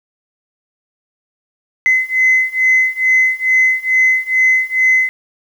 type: beating tone pair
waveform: sine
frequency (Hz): 2040 / 2042.3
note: C7 / C7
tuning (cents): -44 / -42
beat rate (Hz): 2.3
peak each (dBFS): -13 / -12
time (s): 1.86-5.09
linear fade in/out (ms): 0
effects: tanh soft clip ceiling -4 dBFS + 7-bit